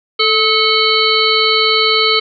harmonic tone with a mistuned harmonic, 440 Hz, A4, in tune, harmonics 1 / 3 / 5 / 7 / 9 / 10, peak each -17 / -17 / -17 / -17 / -17 / -17 dBFS, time 0.19-2.2 s, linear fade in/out 10 ms, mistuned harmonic 3, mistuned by -48 cents, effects none

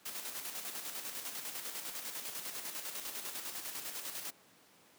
white noise with tremolo, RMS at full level -41 dBFS, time 0.05-4.31 s, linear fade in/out 10 ms, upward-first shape square, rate 10 Hz, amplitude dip 45%, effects pink hiss -63 dBFS RMS until 4.98 s + high-pass 200 Hz 12 dB/octave

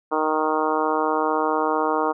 harmonic tone, 155.56 Hz, D#3, in tune, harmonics 2 / 3 / 4 / 5 / 6 / 7 / 8 / 9, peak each -27 / -25 / -29 / -27 / -26 / -27 / -29 / -34 dBFS, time 0.11-2.13 s, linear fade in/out 20 ms, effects none

